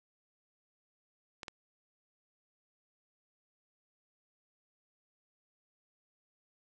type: clicks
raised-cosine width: 0.2 ms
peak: -24 dBFS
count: 2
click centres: 1.432 / 1.482 s
effects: 9-bit